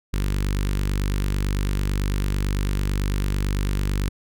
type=tone with notch filter; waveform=sawtooth; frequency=49 Hz; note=G1; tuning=in tune; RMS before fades=-23 dBFS; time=0.13-4.09 s; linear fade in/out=10 ms; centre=690 Hz; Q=0.74; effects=none